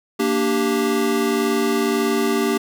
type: chord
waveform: square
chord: G minor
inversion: first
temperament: equal with one note detuned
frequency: 231.9 / 293.7 / 392 Hz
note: Bb3 / D4 / G4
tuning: -9 / 0 / 0 cents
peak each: -23 / -24 / -21 dBFS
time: 0.19-2.58 s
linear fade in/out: 10 ms
effects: none